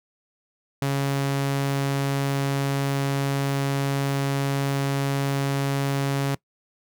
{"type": "tone", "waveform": "sawtooth", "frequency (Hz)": 138.59, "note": "C#3", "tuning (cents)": 0, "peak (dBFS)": -18, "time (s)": [0.82, 6.35], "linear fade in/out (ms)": 2, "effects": ["noise-tail reverb RT60 0.1 s tail -22 dB re dry"]}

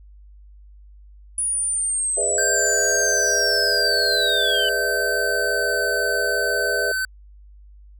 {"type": "linear sweep", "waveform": "sine", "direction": "down", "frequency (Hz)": [9810, 2962], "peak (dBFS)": -20, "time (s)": [1.38, 4.69], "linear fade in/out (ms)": 2}
{"type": "chord", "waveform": "sine", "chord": "E dominant seventh", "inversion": "first", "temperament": "just", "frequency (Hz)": [412, 494.4, 593.3, 659.3], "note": ["G#4", "B4", "D5", "E5"], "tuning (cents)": [-14, 2, 18, 0], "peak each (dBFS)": -28, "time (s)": [2.17, 6.92], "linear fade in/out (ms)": 5}
{"type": "tone with pitch glide", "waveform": "square", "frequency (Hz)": [1568, 1527.8], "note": ["G6", "G6"], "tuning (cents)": [0, -45], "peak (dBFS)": -22, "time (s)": [2.38, 7.05], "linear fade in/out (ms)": 2, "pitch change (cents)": -45, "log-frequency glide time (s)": [3.34, 5.88]}
{"effects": ["added 50 Hz sine -43 dBFS peak until 7.99 s"]}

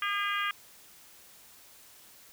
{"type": "harmonic tone", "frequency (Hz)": 405.4, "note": "G#4", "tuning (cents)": -42, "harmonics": [3, 4, 5, 6, 7, 8], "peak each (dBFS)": [-32, -34, -36, -38, -39, -40], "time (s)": [0.02, 0.51], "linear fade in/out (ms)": 2, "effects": ["white hiss -55 dBFS RMS until 2.32 s"]}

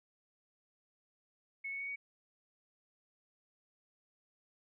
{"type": "tone with pitch steps", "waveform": "sine", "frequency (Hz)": [2200, 2215, 2231, 2246], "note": ["C#7", "C#7", "C#7", "C#7"], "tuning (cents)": [-14, -2, 11, 22], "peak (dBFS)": -38, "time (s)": [1.64, 1.96], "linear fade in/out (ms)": 10, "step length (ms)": 80, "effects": []}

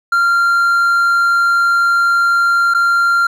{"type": "tone with dropouts", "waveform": "triangle", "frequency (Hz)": 1386, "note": "F6", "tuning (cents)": -14, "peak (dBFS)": -8, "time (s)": [0.12, 3.27], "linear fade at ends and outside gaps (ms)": 5, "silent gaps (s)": [2.739, 2.746], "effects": []}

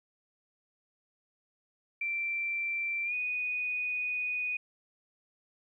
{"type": "tone with pitch glide", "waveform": "sine", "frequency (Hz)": [2349, 2479], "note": ["D7", "D#7"], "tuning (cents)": [0, -7], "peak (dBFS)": -30, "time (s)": [2.01, 4.57], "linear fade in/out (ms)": 5, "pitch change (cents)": 93, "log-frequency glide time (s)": [3.04, 3.14], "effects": ["12-bit"]}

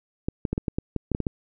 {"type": "clicks", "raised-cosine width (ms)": 3, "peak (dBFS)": -12, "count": 11, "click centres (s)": [0.285, 0.452, 0.53, 0.579, 0.682, 0.785, 0.963, 1.117, 1.149, 1.203, 1.268], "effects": []}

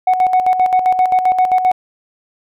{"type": "tone with tremolo", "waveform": "sine", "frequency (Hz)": 740, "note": "F#5", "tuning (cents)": 0, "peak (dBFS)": -6, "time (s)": [0.07, 1.72], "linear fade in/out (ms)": 5, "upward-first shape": "square", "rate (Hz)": 7.6, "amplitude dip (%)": 65, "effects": ["tanh soft clip ceiling -7 dBFS"]}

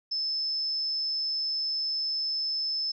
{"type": "tone", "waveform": "sine", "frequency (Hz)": 5250, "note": "E8", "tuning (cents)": -8, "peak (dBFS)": -27, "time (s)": [0.11, 2.92], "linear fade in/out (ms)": 10, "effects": []}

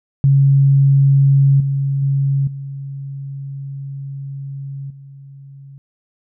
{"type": "tone with level steps", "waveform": "sine", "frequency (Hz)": 138, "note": "C#3", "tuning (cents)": -7, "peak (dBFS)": [-8, -15, -13, -25, -35], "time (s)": [0.24, 5.78], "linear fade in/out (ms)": 0, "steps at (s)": [1.6, 2.02, 2.47, 4.9], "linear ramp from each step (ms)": 5, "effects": []}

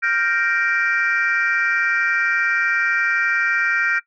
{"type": "chord", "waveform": "sine", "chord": "G minor seventh", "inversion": "third", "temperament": "equal", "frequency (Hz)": [1396.9, 1568, 1864.7, 2349], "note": ["F6", "G6", "Bb6", "D7"], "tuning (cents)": [0, 0, 0, 0], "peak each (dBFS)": [-21, -21, -22, -24], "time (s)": [0.02, 4], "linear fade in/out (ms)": 20, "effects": ["noise-tail reverb RT60 0.1 s tail -18 dB re dry", "tanh soft clip ceiling -9 dBFS"]}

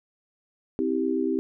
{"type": "chord", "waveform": "sine", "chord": "C major", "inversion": "none", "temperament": "equal with one note detuned", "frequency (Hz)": [261.6, 323.4, 392], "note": ["C4", "E4", "G4"], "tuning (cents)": [0, -33, 0], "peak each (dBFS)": -27, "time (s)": [0.79, 1.39], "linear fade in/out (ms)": 0, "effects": []}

